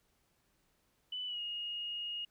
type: tone with pitch glide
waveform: sine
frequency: 2991 to 2864 Hz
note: F#7 to F7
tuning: +18 to +43 cents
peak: -37 dBFS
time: 1.12-2.25 s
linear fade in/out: 5 ms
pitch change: -75 cents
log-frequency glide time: 1.26-1.4 s
effects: pink hiss -75 dBFS RMS until 2.3 s